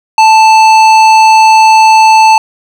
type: tone with hard clipping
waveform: sine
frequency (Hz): 880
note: A5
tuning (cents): 0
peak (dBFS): -3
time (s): 0.18-2.38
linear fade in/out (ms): 2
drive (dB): 13
effects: none